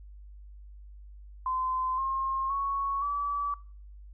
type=tone with pitch steps; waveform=sine; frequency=1031 / 1069.2 / 1108.8 / 1149.9 Hz; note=C6 / C6 / C#6 / D6; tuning=-26 / +37 / 0 / -37 cents; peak=-27 dBFS; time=1.46-3.54 s; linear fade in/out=2 ms; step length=520 ms; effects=noise-tail reverb RT60 0.5 s tail -25 dB re dry + added 50 Hz sine -45 dBFS peak until 4.13 s